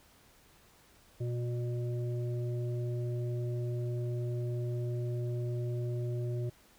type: harmonic tone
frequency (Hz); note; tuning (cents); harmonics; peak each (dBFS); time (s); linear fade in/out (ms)
121; B2; -35; 1 / 3 / 5; -32 / -40 / -47; 1.2-6.5; 10
effects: pink hiss -62 dBFS RMS until 6.78 s